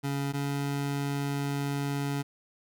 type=tone pair in turn; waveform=25% pulse; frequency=140.1 / 141.16 Hz; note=C#3 / C#3; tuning=+19 / +32 cents; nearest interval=unison; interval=13 cents; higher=second; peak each=-25 dBFS; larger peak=neither; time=0.03-0.33 / 0.33-2.23 s; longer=second; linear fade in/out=20 ms; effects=none